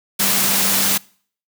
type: tone in noise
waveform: sine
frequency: 196 Hz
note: G3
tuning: in tune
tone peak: -28 dBFS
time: 0.19-0.98 s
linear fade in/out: 10 ms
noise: white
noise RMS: -17 dBFS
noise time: 0.19-0.98 s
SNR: -14 dB
effects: noise-tail reverb RT60 0.5 s tail -24 dB re dry + high-pass 100 Hz 12 dB/octave